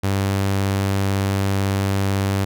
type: tone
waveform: sawtooth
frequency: 98 Hz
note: G2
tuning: in tune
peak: -14 dBFS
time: 0.03-2.45 s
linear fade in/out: 10 ms
effects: none